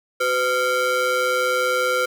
square ring-modulated tone, 440 Hz, A4, in tune, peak -16 dBFS, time 0.2-2.06 s, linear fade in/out 10 ms, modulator 945 Hz, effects none

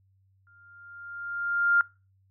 sine tone with exponential growth, 1400 Hz, F6, 4 cents sharp, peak -17 dBFS, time 0.47-1.81 s, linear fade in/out 1 ms, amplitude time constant 290 ms, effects noise-tail reverb RT60 0.3 s tail -23 dB re dry + added 96 Hz sine -62 dBFS peak until 2.3 s

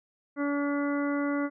harmonic tone, 286 Hz, D4, 46 cents flat, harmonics 1 / 2 / 3 / 4 / 5 / 6 / 7, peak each -27 / -34 / -44 / -38 / -38 / -51 / -41 dBFS, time 0.36-1.5 s, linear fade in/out 50 ms, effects none

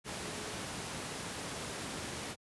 sine tone in noise, 423.8 Hz, G#4, 35 cents sharp, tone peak -50 dBFS, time 0.18-0.63 s, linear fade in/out 50 ms, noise pink, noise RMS -40 dBFS, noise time 0.04-2.36 s, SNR -13 dB, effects high-pass 100 Hz 12 dB/octave + resampled to 24000 Hz

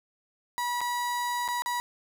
35% pulse tone with dropouts, 970 Hz, B5, 31 cents flat, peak -26 dBFS, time 0.58-1.8 s, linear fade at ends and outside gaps 0 ms, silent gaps 0.807-0.814 / 1.479-1.486 / 1.621-1.66 s, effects none

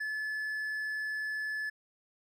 triangle tone, 1726 Hz, A6, 34 cents flat, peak -31 dBFS, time 0-1.7 s, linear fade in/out 10 ms, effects none

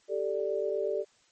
sine chord, G suspended second, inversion none, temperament equal, 392 / 440 / 587.3 Hz, G4 / A4 / D5, 0 / 0 / 0 cents, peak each -32 dBFS, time 0.08-1.05 s, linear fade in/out 50 ms, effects white hiss -65 dBFS RMS until 1.31 s + MP3 32 kbps

